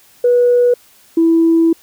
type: tone pair in turn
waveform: sine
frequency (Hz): 487.4 / 329.7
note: B4 / E4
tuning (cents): -23 / 0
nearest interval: perfect fifth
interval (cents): 677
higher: first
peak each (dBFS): -7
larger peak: neither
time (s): 0.24-0.74 / 1.17-1.73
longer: second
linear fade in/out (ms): 5
effects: tanh soft clip ceiling -3 dBFS + white hiss -48 dBFS RMS until 1.82 s